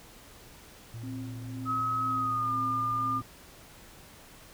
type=tone; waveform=triangle; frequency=114.7 Hz; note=A#2; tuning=28 cents flat; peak=-36 dBFS; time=0.94-3.22 s; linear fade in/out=0 ms
type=tone with tremolo; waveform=sine; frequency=262 Hz; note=C4; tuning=2 cents sharp; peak=-36 dBFS; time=1.03-3.21 s; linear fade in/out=5 ms; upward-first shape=sine; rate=2 Hz; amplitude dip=65%
type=tone with pitch glide; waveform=sine; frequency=1277 to 1206 Hz; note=D#6 to D6; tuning=+45 to +46 cents; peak=-27 dBFS; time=1.65-3.22 s; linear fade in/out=50 ms; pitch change=-99 cents; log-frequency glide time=2.08-2.52 s
effects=pink hiss -52 dBFS RMS until 4.53 s